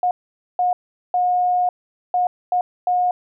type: tone bursts at uneven times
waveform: sine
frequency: 721 Hz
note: F#5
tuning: 45 cents flat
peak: -15 dBFS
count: 6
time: 0.03-0.11 / 0.59-0.73 / 1.14-1.69 / 2.14-2.27 / 2.52-2.61 / 2.87-3.11 s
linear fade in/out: 2 ms
effects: none